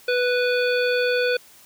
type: harmonic tone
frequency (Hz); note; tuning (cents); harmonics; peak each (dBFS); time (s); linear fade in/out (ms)
493.9; B4; 0; 1 / 3 / 5 / 7 / 9; -20 / -25 / -28 / -33 / -33; 0.08-1.37; 5
effects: white hiss -50 dBFS RMS until 1.65 s + high-pass 60 Hz 12 dB/octave